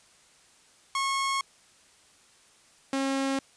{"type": "tone pair in turn", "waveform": "sawtooth", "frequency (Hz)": [1091, 270.9], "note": ["C#6", "C#4"], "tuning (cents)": [-28, -40], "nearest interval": "2 octaves", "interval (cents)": 2412, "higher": "first", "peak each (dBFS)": -22, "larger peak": "neither", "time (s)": [[0.95, 1.41], [2.93, 3.39]], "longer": "neither", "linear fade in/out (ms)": 2, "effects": ["white hiss -59 dBFS RMS until 3.56 s", "resampled to 22050 Hz"]}